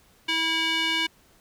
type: tone with band-pass filter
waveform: square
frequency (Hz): 325.1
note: E4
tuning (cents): -24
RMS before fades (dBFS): -25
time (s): 0.28-1.07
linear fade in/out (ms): 10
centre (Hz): 2800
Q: 2.4
effects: pink hiss -59 dBFS RMS until 1.4 s